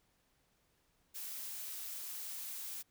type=noise; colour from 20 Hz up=blue; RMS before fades=-44 dBFS; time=1.14-2.83 s; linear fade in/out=20 ms; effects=pink hiss -75 dBFS RMS until 2.9 s